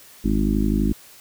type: harmonic tone with a mistuned harmonic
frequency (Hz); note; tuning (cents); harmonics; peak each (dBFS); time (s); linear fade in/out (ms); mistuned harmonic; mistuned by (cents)
51.91; G#1; 0; 1 / 2 / 3 / 4 / 5 / 6 / 7; -22 / -31 / -30 / -22 / -25 / -26 / -32; 0.24-0.93; 10; 1; -87
effects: white hiss -47 dBFS RMS until 1.2 s